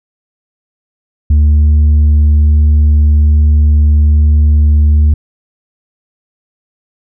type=tone with tanh clipping; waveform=sine; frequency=74.9 Hz; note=D2; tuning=35 cents sharp; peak=-5 dBFS; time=1.3-5.14 s; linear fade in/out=5 ms; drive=3 dB; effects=none